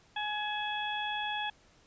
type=harmonic tone with a mistuned harmonic; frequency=840 Hz; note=G#5; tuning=19 cents sharp; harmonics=1 / 2 / 3 / 4; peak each=-35 / -38 / -41 / -38 dBFS; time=0.16-1.5 s; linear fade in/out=5 ms; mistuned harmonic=3; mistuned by=+41 cents; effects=pink hiss -63 dBFS RMS until 1.86 s + resampled to 16000 Hz